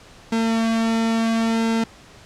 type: tone with flanger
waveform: sawtooth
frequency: 226.5 Hz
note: A#3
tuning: 50 cents flat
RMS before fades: -20 dBFS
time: 0.32-1.84 s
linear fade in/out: 5 ms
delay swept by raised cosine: 1.7 to 2.57 ms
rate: 0.73 Hz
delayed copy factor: -0.75
effects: pink hiss -46 dBFS RMS until 2.25 s + low-pass 7000 Hz 12 dB/octave

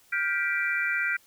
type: chord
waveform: sine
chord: G dominant seventh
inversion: third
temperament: just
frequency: 1411.2 / 1568 / 1960 / 2352 Hz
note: F6 / G6 / B6 / D7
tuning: +18 / 0 / -14 / +2 cents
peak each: -30 dBFS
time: 0.12-1.17 s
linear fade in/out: 10 ms
effects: white hiss -60 dBFS RMS until 1.26 s

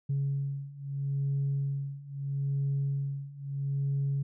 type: beating tone pair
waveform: sine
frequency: 138.59 / 139.36 Hz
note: C#3 / C#3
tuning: 0 / +10 cents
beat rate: 0.77 Hz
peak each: -32 / -30 dBFS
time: 0.09-4.23 s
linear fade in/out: 10 ms
effects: tanh soft clip ceiling -23 dBFS

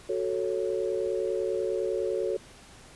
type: chord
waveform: sine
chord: F# minor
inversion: none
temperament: equal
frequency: 370 / 440 / 554.4 Hz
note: F#4 / A4 / C#5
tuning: 0 / 0 / 0 cents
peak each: -30 / -30 / -32 dBFS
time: 0.09-2.37 s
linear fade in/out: 5 ms
effects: pink hiss -51 dBFS RMS until 2.95 s + resampled to 24000 Hz

